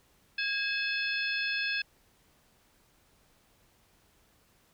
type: harmonic tone with a mistuned harmonic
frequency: 860 Hz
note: A5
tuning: 40 cents flat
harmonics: 2 / 3 / 4 / 5 / 6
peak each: -33 / -32 / -39 / -39 / -41 dBFS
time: 0.38-1.82 s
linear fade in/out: 5 ms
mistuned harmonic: 2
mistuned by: -87 cents
effects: pink hiss -66 dBFS RMS until 4.73 s